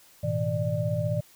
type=tone cluster; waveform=sine; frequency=106.3 / 122 / 160.2 / 593 Hz; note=G#2 / B2 / E3 / D5; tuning=+41 / -21 / -49 / +17 cents; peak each=-30 dBFS; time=0.23-1.21 s; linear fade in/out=10 ms; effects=white hiss -56 dBFS RMS until 1.35 s